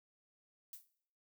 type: noise with exponential decay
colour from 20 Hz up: violet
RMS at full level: -45 dBFS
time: 0.73-0.89 s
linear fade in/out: 2 ms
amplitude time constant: 33 ms
effects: noise-tail reverb RT60 0.6 s tail -17 dB re dry